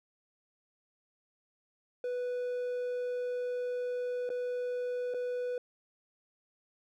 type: tone with dropouts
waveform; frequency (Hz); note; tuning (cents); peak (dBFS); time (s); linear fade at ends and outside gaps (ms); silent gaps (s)
triangle; 493.9; B4; 0; -30; 2.04-5.58; 2; 4.292-4.301 / 5.139-5.144
effects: none